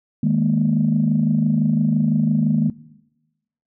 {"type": "chord", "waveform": "sine", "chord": "D# suspended fourth", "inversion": "none", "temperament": "just", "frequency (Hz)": [155.56, 207.4, 233.3], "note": ["D#3", "G#3", "A#3"], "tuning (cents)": [0, -2, 2], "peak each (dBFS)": -19, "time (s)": [0.23, 2.7], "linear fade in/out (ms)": 5, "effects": ["noise-tail reverb RT60 1.0 s tail -19 dB re dry", "tanh soft clip ceiling -7 dBFS"]}